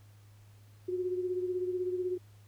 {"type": "beating tone pair", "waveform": "sine", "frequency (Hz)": [362.6, 378.6], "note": ["F#4", "F#4"], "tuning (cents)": [-35, 40], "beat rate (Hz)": 16, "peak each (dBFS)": [-31, -39], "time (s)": [0.88, 2.18], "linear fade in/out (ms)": 10, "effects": ["added 103 Hz sine -54 dBFS peak until 2.47 s", "pink hiss -66 dBFS RMS until 2.47 s"]}